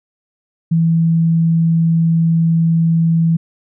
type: tone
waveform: sine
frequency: 164.81 Hz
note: E3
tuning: in tune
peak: -10 dBFS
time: 0.71-3.37 s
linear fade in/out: 10 ms
effects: none